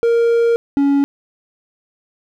triangle tone pair in turn, 466.2 / 280.6 Hz, A#4 / C#4, 0 / +21 cents, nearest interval major sixth, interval 879 cents, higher first, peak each -9 dBFS, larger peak neither, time 0.03-0.56 / 0.77-1.04 s, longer first, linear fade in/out 0 ms, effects none

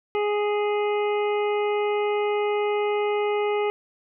harmonic tone, 415.3 Hz, G#4, in tune, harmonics 1 / 2 / 3 / 5 / 6 / 7, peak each -22 / -29 / -34 / -35 / -39 / -41 dBFS, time 0.15-3.7 s, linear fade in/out 0 ms, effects none

